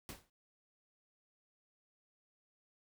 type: noise with exponential decay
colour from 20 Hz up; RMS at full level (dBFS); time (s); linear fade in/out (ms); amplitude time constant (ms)
pink; -43; 0.09-0.3; 1; 44
effects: none